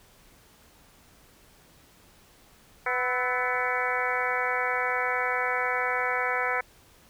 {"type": "harmonic tone with a mistuned harmonic", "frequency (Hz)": 249.5, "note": "B3", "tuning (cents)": 18, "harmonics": [2, 3, 4, 5, 6, 7, 8, 9], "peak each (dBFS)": [-33, -33, -33, -33, -33, -33, -33, -33], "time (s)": [2.86, 6.61], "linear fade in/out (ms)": 5, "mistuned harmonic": 5, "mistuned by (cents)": 80, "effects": ["pink hiss -57 dBFS RMS until 7.09 s"]}